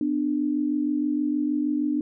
sine tone pair together, 251 / 297.4 Hz, B3 / D4, +28 / +22 cents, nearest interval minor third, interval 294 cents, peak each -27 / -23 dBFS, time 0.01-2.01 s, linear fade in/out 2 ms, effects none

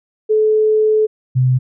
sine tone pair in turn, 431.7 / 128.04 Hz, A4 / C3, -33 / -37 cents, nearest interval octave + major sixth, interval 2104 cents, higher first, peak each -10 dBFS, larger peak neither, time 0.29-1.07 / 1.35-1.59 s, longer first, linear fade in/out 20 ms, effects none

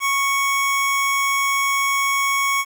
square tone pair together, 1100 / 2228 Hz, C#6 / C#7, -14 / +8 cents, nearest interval octave, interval 1222 cents, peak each -21 dBFS, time 0-2.65 s, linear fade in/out 50 ms, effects 8-bit

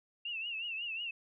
sine tone with vibrato, 2737 Hz, F7, 36 cents flat, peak -36 dBFS, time 0.25-1.11 s, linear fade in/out 5 ms, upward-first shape triangle, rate 5.5 Hz, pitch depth 120 cents each way, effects none

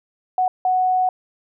sine tone bursts at uneven times, 740 Hz, F#5, in tune, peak -15 dBFS, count 2, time 0.38-0.48 / 0.65-1.09 s, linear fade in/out 2 ms, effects none

